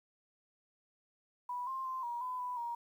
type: tone with pitch steps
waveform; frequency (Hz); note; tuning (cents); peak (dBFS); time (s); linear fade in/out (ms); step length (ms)
sine; 983 / 1056 / 1041 / 952 / 1007 / 992 / 944; B5 / C6 / C6 / A#5 / B5 / B5 / A#5; -8 / +16 / -9 / +36 / +33 / +7 / +22; -36; 1.49-2.75; 5; 180
effects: 11-bit